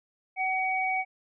sine tone pair together, 753.5 / 2258 Hz, F#5 / C#7, +31 / +31 cents, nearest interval octave + perfect fifth, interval 1900 cents, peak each -28 dBFS, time 0.36-1.05 s, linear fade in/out 50 ms, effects none

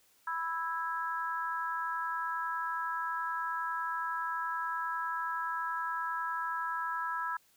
harmonic tone, 329.6 Hz, E4, in tune, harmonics 3 / 4 / 5, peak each -36 / -36 / -38 dBFS, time 0.27-7.37 s, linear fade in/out 5 ms, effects white hiss -67 dBFS RMS until 7.56 s

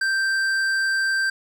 triangle tone with hard clipping, 1568 Hz, G6, in tune, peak -21 dBFS, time 0.01-1.3 s, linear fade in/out 5 ms, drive 13 dB, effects none

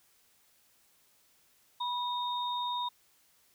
sine tone pair together, 980 / 3700 Hz, B5 / A#7, -14 / -14 cents, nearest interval octave + major seventh, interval 2300 cents, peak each -32 / -37 dBFS, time 1.8-2.89 s, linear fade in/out 10 ms, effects white hiss -67 dBFS RMS until 3.54 s

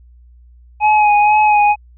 square tone with vibrato, 840 Hz, G#5, 19 cents sharp, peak -9 dBFS, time 0.8-1.76 s, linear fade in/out 50 ms, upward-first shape sine, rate 2.1 Hz, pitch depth 26 cents each way, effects added 60 Hz sine -41 dBFS peak until 1.97 s + resampled to 8000 Hz

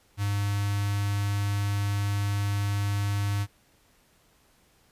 square tone with notch filter, 101.4 Hz, G#2, 41 cents flat, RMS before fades -27 dBFS, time 0.17-3.47 s, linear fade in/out 50 ms, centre 440 Hz, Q 0.62, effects pink hiss -63 dBFS RMS until 4.91 s + resampled to 32000 Hz

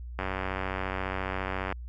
click train, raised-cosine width 0.5 ms, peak -16 dBFS, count 146, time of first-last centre 0.19-1.724 s, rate 94.5 Hz, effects added 60 Hz sine -37 dBFS peak until 1.88 s

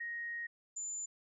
sine tone pair in turn, 1874 / 7075 Hz, A#6 / A8, +9 / +9 cents, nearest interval octave + major seventh, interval 2300 cents, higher second, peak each -38 / -38 dBFS, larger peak neither, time 0-0.47 / 0.76-1.06 s, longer first, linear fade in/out 10 ms, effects none

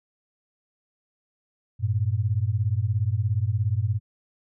sine beating tone pair, 97.1 / 114.1 Hz, G2 / A#2, -16 / -37 cents, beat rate 17 Hz, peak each -24 dBFS, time 1.79-4 s, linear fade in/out 50 ms, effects none

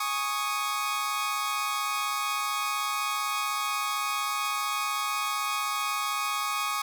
sawtooth chord, Ab suspended fourth, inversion none, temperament equal, 830.6 / 1108.7 / 1244.5 Hz, Ab5 / Db6 / Eb6, 0 / 0 / 0 cents, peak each -33 / -27 / -27 dBFS, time 0-6.82 s, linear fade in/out 5 ms, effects none

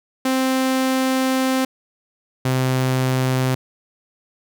sawtooth tone pair in turn, 261.6 / 129.56 Hz, C4 / C3, 0 / -17 cents, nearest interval octave, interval 1217 cents, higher first, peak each -13 dBFS, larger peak neither, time 0.25-1.65 / 2.45-3.55 s, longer first, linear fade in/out 5 ms, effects none

